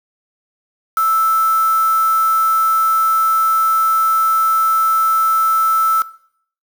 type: tone with quantisation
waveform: sine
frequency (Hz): 1320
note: E6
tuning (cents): +2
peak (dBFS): -12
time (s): 0.97-6.02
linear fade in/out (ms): 2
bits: 4
effects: noise-tail reverb RT60 0.6 s tail -18 dB re dry